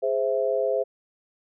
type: chord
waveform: sine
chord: Ab augmented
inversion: none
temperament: equal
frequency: 415.3 / 523.3 / 659.3 Hz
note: Ab4 / C5 / E5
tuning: 0 / 0 / 0 cents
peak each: -27 / -24 / -27 dBFS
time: 0.02-0.84 s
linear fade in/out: 20 ms
effects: none